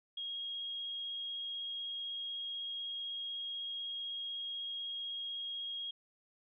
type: tone with vibrato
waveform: sine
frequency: 3273 Hz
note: G#7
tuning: 26 cents flat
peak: -38 dBFS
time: 0.17-5.91 s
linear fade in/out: 5 ms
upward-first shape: sine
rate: 16 Hz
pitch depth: 10 cents each way
effects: none